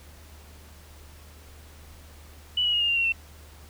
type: tone with pitch steps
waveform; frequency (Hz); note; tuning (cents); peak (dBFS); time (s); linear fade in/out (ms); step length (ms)
sine; 2960 / 2914 / 2869 / 2825 / 2781 / 2738 / 2696; F#7 / F#7 / F7 / F7 / F7 / F7 / E7; 0 / -27 / +46 / +19 / -8 / -35 / +38; -21; 2.57-3.123; 5; 79
effects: added 75 Hz sine -47 dBFS peak until 3.69 s + pink hiss -52 dBFS RMS until 3.69 s

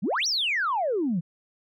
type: exponential two-way sweep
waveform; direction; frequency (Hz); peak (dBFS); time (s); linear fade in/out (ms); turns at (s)
sine; up then down; 155.56 to 6000 to 155.56; -22; 0.02-1.21; 20; 0.27
effects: tanh soft clip ceiling -18 dBFS

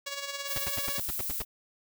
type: tone with tremolo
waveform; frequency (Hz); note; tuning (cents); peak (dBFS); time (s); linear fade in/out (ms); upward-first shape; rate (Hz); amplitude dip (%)
5% pulse; 561; C#5; +21; -21; 0.06-1; 10; sine; 18; 55
type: noise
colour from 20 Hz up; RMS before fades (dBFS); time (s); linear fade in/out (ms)
violet; -34; 0.46-1.45; 50
type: noise bursts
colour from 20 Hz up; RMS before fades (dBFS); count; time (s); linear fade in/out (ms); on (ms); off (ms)
pink; -35; 9; 0.56-1.42; 2; 20; 85
effects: none

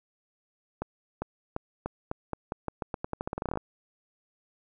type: accelerating click train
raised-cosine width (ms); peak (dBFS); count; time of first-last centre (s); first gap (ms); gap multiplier
1; -17; 23; 0.82-3.574; 400; 0.86
effects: none

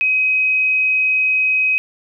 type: tone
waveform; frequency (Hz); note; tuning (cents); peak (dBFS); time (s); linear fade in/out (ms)
sine; 2529; D#7; +28; -13; 0.01-1.78; 0
effects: none

